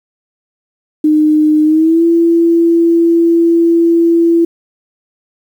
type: tone with pitch glide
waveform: sine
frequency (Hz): 306.2 to 335.8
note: D#4 to E4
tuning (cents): -28 to +32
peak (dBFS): -6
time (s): 1.04-4.45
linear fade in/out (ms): 5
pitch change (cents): +160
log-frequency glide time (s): 1.64-2.04
effects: 7-bit